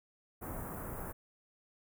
pink band-stop noise, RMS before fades -42 dBFS, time 0.41-1.13 s, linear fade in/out 20 ms, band 1500 to 11000 Hz, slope 24 dB/octave, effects none

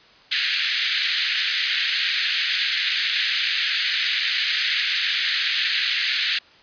white band-pass noise, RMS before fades -23 dBFS, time 0.31-6.39 s, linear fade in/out 10 ms, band 1600 to 4500 Hz, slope 48 dB/octave, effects white hiss -51 dBFS RMS until 6.62 s + resampled to 11025 Hz

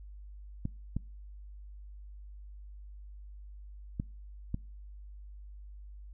clicks, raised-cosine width 5 ms, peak -20 dBFS, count 4, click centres 0.654 / 0.966 / 3.999 / 4.544 s, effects noise-tail reverb RT60 0.4 s tail -25 dB re dry + added 50 Hz sine -45 dBFS peak until 6.13 s

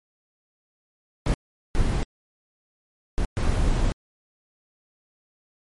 brown noise bursts at uneven times, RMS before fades -21 dBFS, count 4, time 1.26-1.34 / 1.75-2.03 / 3.18-3.25 / 3.37-3.92 s, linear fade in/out 0 ms, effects MP3 48 kbps

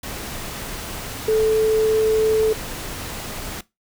sine tone in noise, 437.4 Hz, A4, 10 cents flat, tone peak -14 dBFS, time 1.28-2.53 s, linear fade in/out 5 ms, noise pink, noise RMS -31 dBFS, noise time 0.03-3.61 s, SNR +14 dB, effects noise-tail reverb RT60 0.2 s tail -19 dB re dry

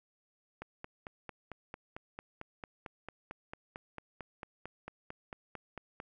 click train, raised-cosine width 0.5 ms, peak -27 dBFS, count 25, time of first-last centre 0.62-6.001 s, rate 4.46 Hz, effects none

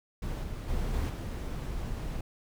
brown noise with level steps, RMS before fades -34 / -37 / -32 / -30 / -35 dBFS, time 0.22-2.21 s, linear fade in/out 5 ms, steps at 0.43 / 0.68 / 0.93 / 1.09 s, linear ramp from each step 10 ms, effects none

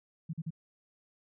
sine tone bursts, 161.4 Hz, E3, 36 cents flat, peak -33 dBFS, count 3, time 0.29-0.506 s, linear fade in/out 10 ms, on 44 ms, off 42 ms, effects none

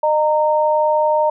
sine tone pair together, 610 / 922.7 Hz, D#5 / A#5, -34 / -18 cents, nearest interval perfect fifth, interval 716 cents, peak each -15 / -16 dBFS, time 0.03-1.3 s, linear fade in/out 5 ms, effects none

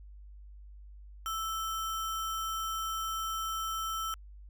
sine tone with sample-and-hold, 1318.5 Hz, E6, in tune, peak -32 dBFS, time 1.26-4.14 s, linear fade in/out 0 ms, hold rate 4410 Hz, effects added 50 Hz sine -47 dBFS peak until 4.49 s

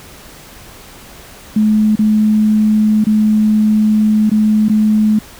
sine tone with dropouts, 214.3 Hz, A3, 45 cents flat, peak -8 dBFS, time 1.56-5.19 s, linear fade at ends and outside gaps 5 ms, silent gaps 1.956-1.99 / 3.042-3.067 / 4.297-4.315 / 4.685-4.696 s, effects pink hiss -37 dBFS RMS until 5.39 s

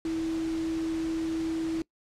sine tone in noise, 324.7 Hz, E4, 26 cents flat, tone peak -27 dBFS, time 0.05-1.82 s, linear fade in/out 2 ms, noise pink, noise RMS -43 dBFS, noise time 0.05-1.82 s, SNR +13 dB, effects noise-tail reverb RT60 0.1 s tail -22 dB re dry + low-pass 7000 Hz 12 dB/octave

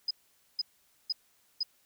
sine tone bursts, 5010 Hz, D#8, 11 cents sharp, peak -27 dBFS, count 4, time 0.08-1.632 s, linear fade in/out 5 ms, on 28 ms, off 480 ms, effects white hiss -68 dBFS RMS until 1.85 s

